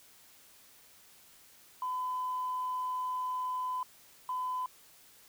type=tone bursts at uneven times; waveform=sine; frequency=1010 Hz; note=B5; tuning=39 cents sharp; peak=-31 dBFS; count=2; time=1.82-3.83 / 4.29-4.66 s; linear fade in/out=2 ms; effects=tanh soft clip ceiling -27 dBFS + white hiss -59 dBFS RMS until 5.28 s